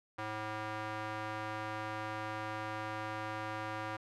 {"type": "tone with band-pass filter", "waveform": "square", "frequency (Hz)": 108, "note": "A2", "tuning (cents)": -32, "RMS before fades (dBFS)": -40, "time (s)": [0.18, 3.97], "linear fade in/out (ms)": 10, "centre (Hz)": 1200, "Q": 1.1, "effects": []}